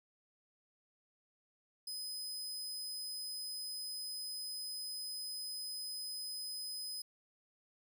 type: tone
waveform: sawtooth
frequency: 5030 Hz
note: D#8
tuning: 18 cents sharp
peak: -38 dBFS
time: 1.87-7.02 s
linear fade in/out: 5 ms
effects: none